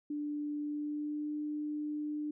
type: tone with pitch glide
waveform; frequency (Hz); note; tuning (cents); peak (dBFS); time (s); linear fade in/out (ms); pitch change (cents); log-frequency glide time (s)
sine; 295 to 299.1; D4 to D4; +8 to +32; -34; 0.1-2.31; 5; +24; 0.61-1.31
effects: none